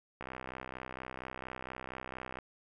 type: click train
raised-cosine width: 0.5 ms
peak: -26 dBFS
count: 141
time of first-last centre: 0.21-2.387 s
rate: 64.3 Hz
effects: none